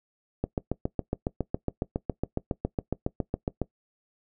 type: click train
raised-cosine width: 2 ms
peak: -13 dBFS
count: 24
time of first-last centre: 0.44-3.617 s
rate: 7.24 Hz
effects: noise-tail reverb RT60 0.1 s tail -20 dB re dry